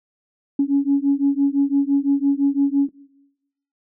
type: beating tone pair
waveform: sine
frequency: 276.9 / 282.8 Hz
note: C#4 / C#4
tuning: -2 / +35 cents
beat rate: 5.9 Hz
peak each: -18 dBFS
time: 0.59-2.89 s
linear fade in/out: 5 ms
effects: noise-tail reverb RT60 0.9 s tail -19 dB re dry + tanh soft clip ceiling -8 dBFS